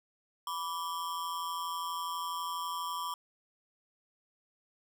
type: ring-modulated tone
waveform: square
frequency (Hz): 1074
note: C6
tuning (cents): +45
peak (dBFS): -32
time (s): 0.47-3.14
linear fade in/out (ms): 2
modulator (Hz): 86.1
effects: none